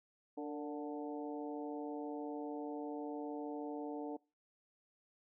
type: harmonic tone with a mistuned harmonic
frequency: 146.83 Hz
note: D3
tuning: in tune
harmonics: 2 / 3 / 4 / 5 / 6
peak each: -42 / -45 / -50 / -49 / -52 dBFS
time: 0.37-4.17 s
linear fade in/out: 10 ms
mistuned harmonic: 3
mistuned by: +49 cents
effects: noise-tail reverb RT60 0.3 s tail -24 dB re dry